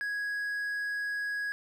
triangle tone, 1661.2 Hz, G#6, in tune, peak -29 dBFS, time 0.01-1.52 s, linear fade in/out 0 ms, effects none

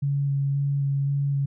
sine tone with vibrato, 140 Hz, C#3, 18 cents sharp, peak -21 dBFS, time 0.02-1.46 s, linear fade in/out 10 ms, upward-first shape square, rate 1.9 Hz, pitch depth 10 cents each way, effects none

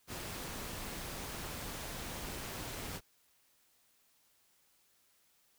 pink noise with amplitude modulation, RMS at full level -41 dBFS, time 0.07-3.01 s, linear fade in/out 50 ms, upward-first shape sine, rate 213 Hz, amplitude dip 40%, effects white hiss -71 dBFS RMS until 5.58 s

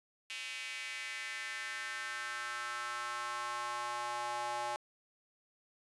square tone with high-pass filter sweep, 120 Hz, B2, 49 cents flat, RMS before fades -40 dBFS, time 0.3-4.76 s, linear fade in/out 0 ms, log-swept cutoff 2600 to 780 Hz, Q 3.1, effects resampled to 24000 Hz

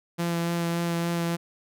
sawtooth tone with vibrato, 170 Hz, F3, 46 cents flat, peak -21 dBFS, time 0.18-1.37 s, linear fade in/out 20 ms, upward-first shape sine, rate 3.5 Hz, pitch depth 12 cents each way, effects none

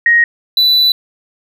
sine / triangle tone pair in turn, 1877 / 3977 Hz, A#6 / B7, +11 / +11 cents, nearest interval octave + minor second, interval 1300 cents, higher second, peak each -6 dBFS, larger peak neither, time 0.06-0.24 / 0.57-0.92 s, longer second, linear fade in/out 2 ms, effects none

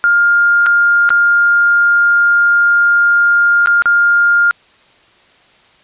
sine tone with dropouts, 1407 Hz, F6, 12 cents sharp, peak -7 dBFS, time 0.04-4.51 s, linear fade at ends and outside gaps 0 ms, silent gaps 0.661-0.666 / 1.091-1.104 / 3.66-3.672 / 3.821-3.857 s, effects white hiss -48 dBFS RMS until 5.83 s + resampled to 8000 Hz

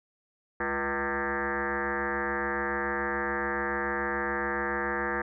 sine tone with frequency modulation, 1046.5 Hz, C6, in tune, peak -27 dBFS, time 0.6-5.22 s, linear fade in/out 5 ms, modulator 140 Hz, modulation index 5.9, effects none

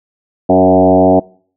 sine tone with frequency modulation, 465.3 Hz, A#4, 3 cents flat, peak -5 dBFS, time 0.49-1.2 s, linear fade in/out 10 ms, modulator 93.2 Hz, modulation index 3.1, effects noise-tail reverb RT60 0.5 s tail -25 dB re dry

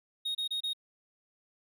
triangle tone bursts, 3735 Hz, A#7, 3 cents sharp, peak -29 dBFS, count 4, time 0.25-0.734 s, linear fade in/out 10 ms, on 100 ms, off 28 ms, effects none

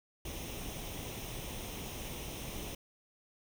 pink noise with comb filter, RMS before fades -42 dBFS, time 0.25-2.75 s, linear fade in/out 5 ms, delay 0.33 ms, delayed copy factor +0.6, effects none

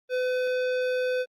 sine tone with hard clipping, 505 Hz, B4, 39 cents sharp, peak -26 dBFS, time 0.09-1.26 s, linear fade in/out 50 ms, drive 14 dB, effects Opus 24 kbps

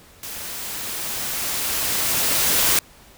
white noise with level ramp, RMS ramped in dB -33 to -17 dBFS, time 0.23-2.79 s, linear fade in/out 2 ms, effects pink hiss -49 dBFS RMS until 3.17 s

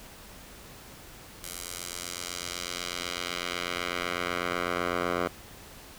10% pulse tone with band-pass filter sweep, 88 Hz, F2, 14 cents sharp, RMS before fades -33 dBFS, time 1.43-5.28 s, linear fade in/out 10 ms, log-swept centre 11000 to 1000 Hz, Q 0.85, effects pink hiss -48 dBFS RMS until 5.98 s

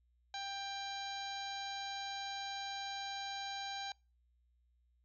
harmonic tone with a mistuned harmonic, 790 Hz, G5, 13 cents sharp, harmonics 1 / 2 / 3 / 4 / 5 / 6 / 7 / 8, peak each -43 / -49 / -52 / -51 / -45 / -55 / -59 / -55 dBFS, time 0.34-3.92 s, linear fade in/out 2 ms, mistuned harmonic 8, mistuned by +61 cents, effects noise-tail reverb RT60 0.3 s tail -26 dB re dry + added 60 Hz sine -70 dBFS peak until 5.04 s

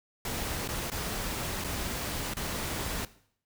pink noise with dropouts, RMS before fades -34 dBFS, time 0.25-3.05 s, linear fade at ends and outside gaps 2 ms, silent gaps 0.677-0.688 / 0.901-0.917 / 1.64-1.644 / 2.337-2.368 s, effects noise-tail reverb RT60 0.6 s tail -17 dB re dry

